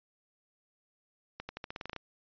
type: accelerating click train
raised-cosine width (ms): 0.3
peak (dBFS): -23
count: 11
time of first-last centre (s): 1.4-1.963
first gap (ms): 90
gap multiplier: 0.89
effects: resampled to 11025 Hz

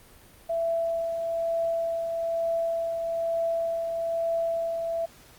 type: tone with tremolo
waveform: sine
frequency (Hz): 666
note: E5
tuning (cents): +18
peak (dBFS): -23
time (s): 0.49-5.06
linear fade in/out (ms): 10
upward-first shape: triangle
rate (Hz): 1.1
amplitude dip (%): 40
effects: pink hiss -53 dBFS RMS until 5.38 s + Opus 32 kbps

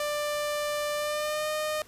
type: tone with pitch glide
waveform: sawtooth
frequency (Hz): 592 to 612.5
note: D5 to D#5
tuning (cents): +14 to -27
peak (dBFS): -24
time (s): 0-1.82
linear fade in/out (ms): 2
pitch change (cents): +59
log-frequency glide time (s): 0.95-1.49
effects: pink hiss -54 dBFS RMS until 1.87 s + resampled to 32000 Hz

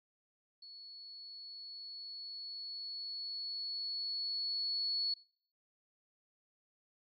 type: tone with level ramp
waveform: sine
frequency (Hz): 4396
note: C#8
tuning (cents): -15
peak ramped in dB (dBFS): -50 to -32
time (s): 0.62-5.14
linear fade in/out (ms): 5
effects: noise-tail reverb RT60 0.5 s tail -20 dB re dry + AAC 64 kbps

